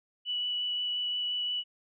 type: tone with vibrato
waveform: sine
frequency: 2954 Hz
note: F#7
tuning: 3 cents flat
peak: -29 dBFS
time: 0.25-1.64 s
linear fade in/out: 50 ms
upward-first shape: sine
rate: 5.7 Hz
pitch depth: 8 cents each way
effects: none